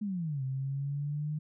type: exponential two-way sweep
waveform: sine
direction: down then up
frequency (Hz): 215.5 to 131 to 153.2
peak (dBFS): -31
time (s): 0.01-1.39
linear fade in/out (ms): 10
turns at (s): 0.43
effects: none